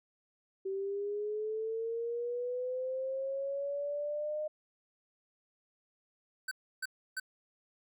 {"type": "linear sweep", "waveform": "sine", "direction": "up", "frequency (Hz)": [382.9, 613], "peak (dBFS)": -33, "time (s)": [0.65, 4.48], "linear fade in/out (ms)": 10}
{"type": "tone bursts", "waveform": "square", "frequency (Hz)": 1532, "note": "G6", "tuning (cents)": -40, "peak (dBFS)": -35, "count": 3, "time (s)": [6.48, 7.199], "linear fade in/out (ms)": 5, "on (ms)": 33, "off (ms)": 310}
{"effects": []}